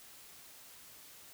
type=silence; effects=white hiss -55 dBFS RMS until 1.33 s